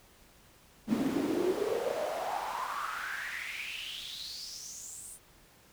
brown noise with high-pass filter sweep, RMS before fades -35 dBFS, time 0.87-5.19 s, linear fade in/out 50 ms, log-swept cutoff 220 to 9400 Hz, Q 7.1, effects pink hiss -60 dBFS RMS until 5.72 s

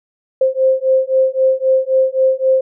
sine beating tone pair, 523.3 / 527.1 Hz, C5 / C5, 0 / +13 cents, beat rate 3.8 Hz, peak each -14 dBFS, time 0.41-2.61 s, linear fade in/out 5 ms, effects none

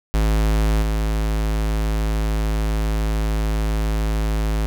square tone with level steps, 53.5 Hz, A1, 48 cents flat, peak -16 / -19 dBFS, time 0.14-4.66 s, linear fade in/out 0 ms, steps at 0.82 s, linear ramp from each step 5 ms, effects none

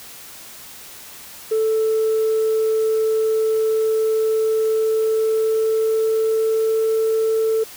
sine tone with pitch glide, 440 to 443.6 Hz, A4 to A4, 0 to +14 cents, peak -14 dBFS, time 1.51-7.64 s, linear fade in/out 10 ms, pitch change +14 cents, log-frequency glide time 4.71-6.87 s, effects tanh soft clip ceiling -13 dBFS + white hiss -39 dBFS RMS until 7.76 s

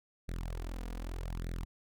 sawtooth tone with flanger, 42.51 Hz, F1, 46 cents flat, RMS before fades -39 dBFS, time 0.28-1.65 s, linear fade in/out 10 ms, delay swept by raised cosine 0.49 to 4.19 ms, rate 0.83 Hz, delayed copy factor +0.85, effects none

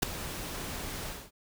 pink noise with ADSR envelope, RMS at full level -21 dBFS, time 0.02-1.31 s, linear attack 11 ms, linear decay 4 ms, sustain -17 dB, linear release 240 ms, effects none

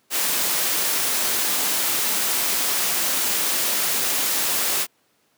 white noise, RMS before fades -22 dBFS, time 0.1-4.87 s, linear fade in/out 50 ms, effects pink hiss -64 dBFS RMS until 5.37 s + high-pass 200 Hz 12 dB/octave

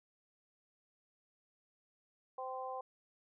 harmonic tone, 259.1 Hz, C4, 17 cents flat, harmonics 2 / 3 / 4, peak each -44 / -43 / -45 dBFS, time 2.38-2.81 s, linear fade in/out 5 ms, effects none

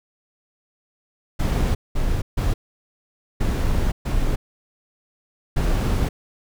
brown noise bursts at uneven times, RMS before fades -20 dBFS, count 6, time 1.39-1.75 / 1.95-2.22 / 2.37-2.54 / 3.4-3.92 / 4.05-4.36 / 5.56-6.09 s, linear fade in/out 10 ms, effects none

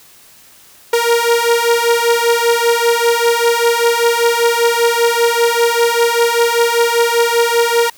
sawtooth beating tone pair, 466.2 / 471.3 Hz, A#4 / A#4, 0 / +19 cents, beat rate 5.1 Hz, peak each -10 dBFS, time 0.93-7.9 s, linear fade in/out 5 ms, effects white hiss -44 dBFS RMS until 7.97 s

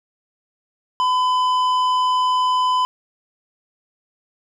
sine tone with tanh clipping, 1008 Hz, B5, 35 cents sharp, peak -17 dBFS, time 1-2.85 s, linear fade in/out 0 ms, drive 10 dB, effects none

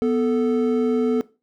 triangle tone pair together, 246.9 / 439.9 Hz, B3 / A4, 0 / 0 cents, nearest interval minor seventh, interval 1000 cents, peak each -18 dBFS, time 0.02-1.21 s, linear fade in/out 0 ms, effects noise-tail reverb RT60 0.3 s tail -19 dB re dry

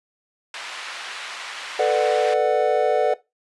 white band-pass noise, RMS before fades -34 dBFS, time 0.54-2.34 s, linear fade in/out 2 ms, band 930 to 2800 Hz, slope 12 dB/octave
triangle chord, B minor seventh, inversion third, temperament equal with one note detuned, 440 / 493.9 / 594.2 / 740 Hz, A4 / B4 / D5 / F#5, 0 / 0 / +20 / 0 cents, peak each -20 dBFS, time 1.79-3.14 s, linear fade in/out 5 ms
effects noise-tail reverb RT60 0.2 s tail -18 dB re dry + resampled to 24000 Hz

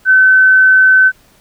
sine tone, 1524 Hz, G6, 49 cents flat, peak -4 dBFS, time 0.05-1.12 s, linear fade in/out 50 ms, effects pink hiss -49 dBFS RMS until 1.4 s

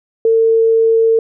sine tone, 451.4 Hz, A4, 44 cents sharp, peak -8 dBFS, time 0.25-1.19 s, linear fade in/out 2 ms, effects none

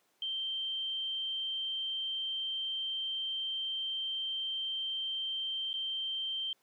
sine tone with dropouts, 3136 Hz, G7, in tune, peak -33 dBFS, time 0.22-6.53 s, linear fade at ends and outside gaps 2 ms, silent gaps 5.731-5.739 s, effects pink hiss -72 dBFS RMS until 6.62 s + high-pass 300 Hz 12 dB/octave

